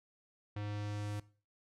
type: tone with low-pass filter sweep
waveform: square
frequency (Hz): 103.83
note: G#2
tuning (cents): 0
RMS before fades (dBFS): -40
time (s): 0.56-1.2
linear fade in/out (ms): 5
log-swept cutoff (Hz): 3200 to 11000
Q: 0.96
effects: noise-tail reverb RT60 0.4 s tail -19 dB re dry